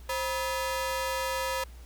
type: ring-modulated tone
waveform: sawtooth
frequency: 749 Hz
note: F#5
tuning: 21 cents sharp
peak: -22 dBFS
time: 0.09-1.64 s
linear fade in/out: 5 ms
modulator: 221 Hz
effects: added 60 Hz sine -44 dBFS peak until 1.85 s + pink hiss -57 dBFS RMS until 1.85 s